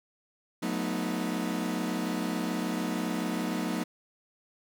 40% pulse chord, B dominant seventh, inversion second, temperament equal with one note detuned, 181.5 / 220 / 246.9 / 311.1 Hz, F#3 / A3 / B3 / D#4, -33 / 0 / 0 / 0 cents, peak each -34 dBFS, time 0.62-3.84 s, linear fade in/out 10 ms, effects none

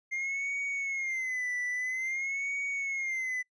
triangle tone with vibrato, 2104 Hz, C7, 9 cents sharp, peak -29 dBFS, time 0.11-3.43 s, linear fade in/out 20 ms, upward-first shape sine, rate 0.5 Hz, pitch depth 110 cents each way, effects noise-tail reverb RT60 0.1 s tail -23 dB re dry + resampled to 22050 Hz

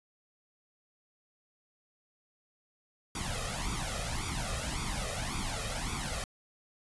pink noise with flanger, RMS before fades -35 dBFS, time 3.15-6.24 s, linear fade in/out 2 ms, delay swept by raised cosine 0.85 to 1.61 ms, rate 1.8 Hz, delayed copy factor +0.8, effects resampled to 24000 Hz

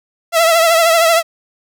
sawtooth tone with vibrato, 663 Hz, E5, 10 cents sharp, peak -5 dBFS, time 0.32-1.23 s, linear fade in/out 50 ms, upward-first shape triangle, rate 13 Hz, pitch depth 65 cents each way, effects none

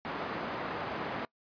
white band-pass noise, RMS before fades -37 dBFS, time 0.05-1.25 s, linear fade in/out 0 ms, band 120 to 1200 Hz, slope 12 dB/octave, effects noise-tail reverb RT60 0.1 s tail -24 dB re dry + resampled to 11025 Hz

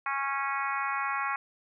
harmonic tone, 275.5 Hz, C#4, 11 cents flat, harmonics 3 / 4 / 5 / 6 / 7 / 8 / 9, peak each -36 / -32 / -35 / -38 / -38 / -39 / -41 dBFS, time 0.06-1.36 s, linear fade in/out 2 ms, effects none

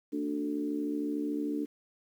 harmonic tone with a mistuned harmonic, 73.42 Hz, D2, in tune, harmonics 3 / 4 / 5 / 6, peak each -39 / -31 / -42 / -40 dBFS, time 0.12-1.66 s, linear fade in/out 20 ms, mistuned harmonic 3, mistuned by +37 cents, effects 10-bit

